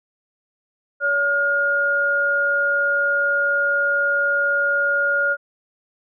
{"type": "tone pair together", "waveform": "sine", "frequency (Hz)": [567.2, 1423], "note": ["C#5", "F6"], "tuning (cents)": [40, 32], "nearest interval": "octave + major third", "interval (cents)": 1592, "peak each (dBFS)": [-24, -17], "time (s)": [1, 5.37], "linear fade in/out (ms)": 50, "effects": []}